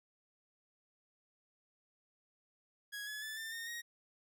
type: tone with pitch steps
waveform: sawtooth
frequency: 1661.2 / 1703 / 1745.8 / 1789.7 / 1834.7 / 1880.9 Hz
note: G#6 / G#6 / A6 / A6 / A#6 / A#6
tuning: 0 / +43 / -14 / +29 / -28 / +15 cents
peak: -38 dBFS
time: 2.92-3.82 s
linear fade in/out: 20 ms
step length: 150 ms
effects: none